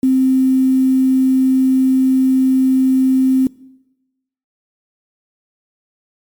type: tone with quantisation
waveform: sine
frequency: 261.6 Hz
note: C4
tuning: in tune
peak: -9 dBFS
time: 0.03-3.47 s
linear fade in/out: 2 ms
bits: 6
effects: noise-tail reverb RT60 1.0 s tail -22 dB re dry + MP3 96 kbps